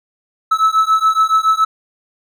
triangle beating tone pair, 1300 / 1307.1 Hz, E6 / E6, -24 / -15 cents, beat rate 7.1 Hz, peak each -12 dBFS, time 0.51-1.65 s, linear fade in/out 10 ms, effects none

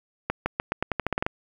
accelerating click train, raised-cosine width 0.5 ms, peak -9 dBFS, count 12, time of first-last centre 0.3-1.265 s, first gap 160 ms, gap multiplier 0.87, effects 8-bit

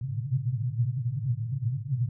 white band-pass noise, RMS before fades -29 dBFS, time 0.01-2.09 s, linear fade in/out 5 ms, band 110 to 140 Hz, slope 96 dB/octave, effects none

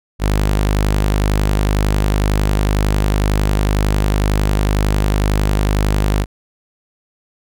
sawtooth tone, 51 Hz, G#1, 31 cents flat, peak -9 dBFS, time 0.19-6.26 s, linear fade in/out 50 ms, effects none

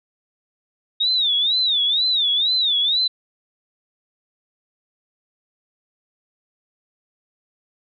sine tone with vibrato, 3688 Hz, A#7, 19 cents flat, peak -16 dBFS, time 1-3.08 s, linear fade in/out 10 ms, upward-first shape sine, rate 2.1 Hz, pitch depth 170 cents each way, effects none

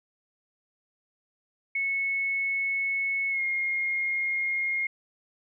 sine tone with pitch glide, 2200 to 2139 Hz, C#7 to C7, -14 to +38 cents, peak -25 dBFS, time 1.75-4.87 s, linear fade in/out 5 ms, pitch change -48 cents, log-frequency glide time 3.3-3.42 s, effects none

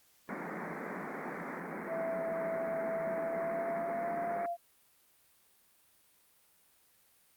pink band-pass noise, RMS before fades -41 dBFS, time 0.29-4.46 s, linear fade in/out 0 ms, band 160 to 2200 Hz, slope 96 dB/octave
sine tone with pitch glide, 659.3 to 689.7 Hz, E5 to F5, 0 to -22 cents, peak -33 dBFS, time 1.87-4.57 s, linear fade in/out 50 ms, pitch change +78 cents, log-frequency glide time 3.14-4.21 s
effects white hiss -67 dBFS RMS until 7.36 s + Opus 48 kbps

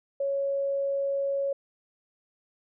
sine tone, 554.4 Hz, C#5, in tune, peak -25 dBFS, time 0.2-1.53 s, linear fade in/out 5 ms, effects none

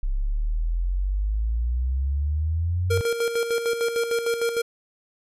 sine exponential sweep, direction up, 32.7 to 96 Hz, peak -21 dBFS, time 0.03-3.01 s, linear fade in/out 0 ms
square tone with tremolo, 466.2 Hz, A#4, in tune, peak -21 dBFS, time 2.9-4.62 s, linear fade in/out 10 ms, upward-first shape square, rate 6.6 Hz, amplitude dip 55%
effects resampled to 32000 Hz

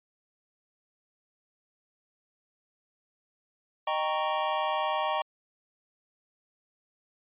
square chord, Eb dominant seventh, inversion none, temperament equal with one note detuned, 617.2 / 784 / 932.3 / 1108.7 Hz, Eb5 / G5 / Bb5 / Db6, -14 / 0 / 0 / 0 cents, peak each -33 dBFS, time 3.87-5.22 s, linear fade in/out 5 ms, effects resampled to 8000 Hz

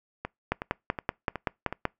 two click trains, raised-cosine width 0.5 ms, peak -17 / -10 dBFS, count 5 / 8, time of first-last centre 0.25-1.726 / 0.52-1.853 s, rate 2.71 / 5.25 Hz, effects noise-tail reverb RT60 0.2 s tail -26 dB re dry

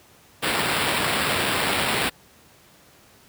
white noise with sample-and-hold, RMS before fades -23 dBFS, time 0.42-2.1 s, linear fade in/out 20 ms, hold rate 6300 Hz, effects pink hiss -53 dBFS RMS until 3.28 s + high-pass 80 Hz 12 dB/octave

